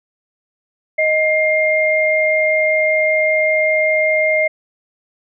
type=tone pair together; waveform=sine; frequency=624.8 / 2115 Hz; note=D#5 / C7; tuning=+7 / +18 cents; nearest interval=octave + major sixth; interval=2111 cents; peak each=-15 dBFS; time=0.98-4.48 s; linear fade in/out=10 ms; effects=none